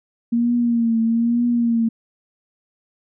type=tone with vibrato; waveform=sine; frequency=233.1 Hz; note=A#3; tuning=in tune; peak=-15 dBFS; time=0.32-1.89 s; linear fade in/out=10 ms; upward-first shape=triangle; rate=1.1 Hz; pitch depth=60 cents each way; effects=none